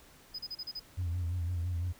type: tone bursts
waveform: triangle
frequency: 5010 Hz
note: D#8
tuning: 11 cents sharp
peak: -35 dBFS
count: 6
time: 0.34-0.798 s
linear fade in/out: 10 ms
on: 48 ms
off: 34 ms
type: tone with vibrato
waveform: sine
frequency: 87.31 Hz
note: F2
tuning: in tune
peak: -29 dBFS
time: 0.97-1.93 s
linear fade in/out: 20 ms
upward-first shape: sine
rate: 5.9 Hz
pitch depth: 70 cents each way
effects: tanh soft clip ceiling -28 dBFS + pink hiss -58 dBFS RMS until 1.99 s